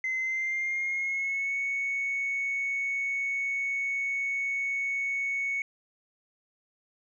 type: tone with pitch glide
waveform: sine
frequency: 2058 to 2218 Hz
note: C7 to C#7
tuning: -29 to 0 cents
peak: -26 dBFS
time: 0.04-5.62 s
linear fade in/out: 2 ms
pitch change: +129 cents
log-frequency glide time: 0.18-1.55 s
effects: tanh soft clip ceiling -24 dBFS